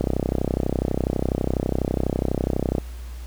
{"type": "click train", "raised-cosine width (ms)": 2, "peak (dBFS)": -8, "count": 90, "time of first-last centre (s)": [0.01, 2.783], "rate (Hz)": 32.1, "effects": ["added 60 Hz sine -32 dBFS peak until 3.26 s", "pink hiss -48 dBFS RMS until 3.26 s"]}